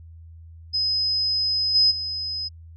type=tone with level steps; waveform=sine; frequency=5060 Hz; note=D#8; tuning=28 cents sharp; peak=-20 / -14 / -26 dBFS; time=0.73-2.49 s; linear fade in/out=20 ms; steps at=1.74 / 1.9 s; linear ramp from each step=20 ms; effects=added 82 Hz sine -41 dBFS peak until 2.76 s